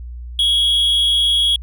triangle tone with amplitude modulation, 3322 Hz, G#7, in tune, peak -9 dBFS, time 0.39-1.56 s, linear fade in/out 2 ms, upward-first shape sine, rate 262 Hz, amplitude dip 45%, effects added 60 Hz sine -28 dBFS peak until 1.62 s

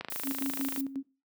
click train, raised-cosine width 0.3 ms, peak -20 dBFS, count 21, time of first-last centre 0.01-0.762 s, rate 26.6 Hz
violet noise, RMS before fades -37 dBFS, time 0.1-0.81 s, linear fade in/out 2 ms
sine tone with tremolo, 271.7 Hz, C#4, 35 cents flat, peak -29 dBFS, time 0.23-1.03 s, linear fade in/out 50 ms, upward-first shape square, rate 5.5 Hz, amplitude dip 70%
effects noise-tail reverb RT60 0.3 s tail -18 dB re dry + high-pass 150 Hz 12 dB/octave

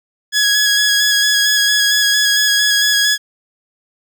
15% pulse tone with vibrato, 1673 Hz, G#6, 12 cents sharp, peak -5 dBFS, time 0.32-3.18 s, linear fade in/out 50 ms, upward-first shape square, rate 4.4 Hz, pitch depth 15 cents each way, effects none

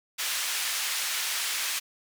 pink band-pass noise, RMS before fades -30 dBFS, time 0.18-1.8 s, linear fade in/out 20 ms, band 1900 to 14000 Hz, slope 12 dB/octave, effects none

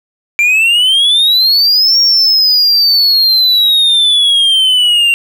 triangle exponential two-way sweep, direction up then down, 2349 to 5588 to 2753 Hz, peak -5 dBFS, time 0.39-5.14 s, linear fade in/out 0 ms, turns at 1.99 s, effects none

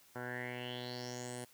10% pulse tone with low-pass filter sweep, 123.47 Hz, B2, in tune, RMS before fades -43 dBFS, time 0.15-1.45 s, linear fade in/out 10 ms, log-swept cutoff 1300 to 10000 Hz, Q 6.5, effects white hiss -64 dBFS RMS until 1.53 s + high-pass 60 Hz 12 dB/octave

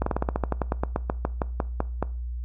slowing click train, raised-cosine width 1 ms, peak -10 dBFS, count 19, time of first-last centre 0.02-2.026 s, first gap 44 ms, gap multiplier 1.1, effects noise-tail reverb RT60 0.4 s tail -20 dB re dry + added 60 Hz sine -29 dBFS peak until 2.44 s

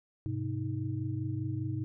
sine tone cluster, 103.6 / 128.6 / 312.4 Hz, G#2 / C3 / D#4, -4 / -30 / +7 cents, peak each -35 / -35 / -38 dBFS, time 0.26-1.84 s, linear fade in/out 0 ms, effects none

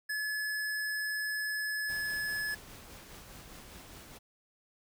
square tone, 1711 Hz, A6, 49 cents flat, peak -33 dBFS, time 0.09-2.55 s, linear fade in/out 10 ms
pink noise with tremolo, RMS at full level -49 dBFS, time 1.88-4.19 s, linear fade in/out 20 ms, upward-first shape sine, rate 4.9 Hz, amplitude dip 30%
effects none

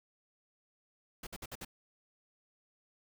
pink noise bursts, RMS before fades -44 dBFS, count 5, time 1.23-1.649 s, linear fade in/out 5 ms, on 39 ms, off 56 ms, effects none

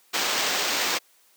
white noise with sample-and-hold, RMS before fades -25 dBFS, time 0.13-0.99 s, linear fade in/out 20 ms, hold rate 11025 Hz, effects white hiss -60 dBFS RMS until 1.36 s + high-pass 300 Hz 12 dB/octave

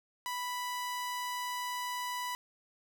sawtooth tone, 988 Hz, B5, in tune, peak -31 dBFS, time 0.26-2.35 s, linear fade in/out 0 ms, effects none

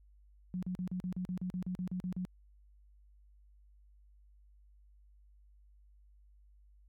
sine tone bursts, 182.1 Hz, F#3, 27 cents flat, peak -34 dBFS, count 14, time 0.54-2.251 s, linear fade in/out 0 ms, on 86 ms, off 39 ms, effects added 50 Hz sine -59 dBFS peak until 6.88 s

